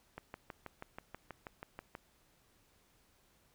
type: click train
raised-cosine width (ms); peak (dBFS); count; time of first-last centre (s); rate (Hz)
0.5; -29; 12; 0.18-1.951; 6.21
effects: pink hiss -70 dBFS RMS until 3.54 s